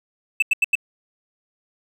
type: tone bursts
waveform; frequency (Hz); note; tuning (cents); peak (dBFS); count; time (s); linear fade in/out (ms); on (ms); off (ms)
triangle; 2637; E7; 0; -12; 4; 0.4-0.754; 5; 24; 86
effects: none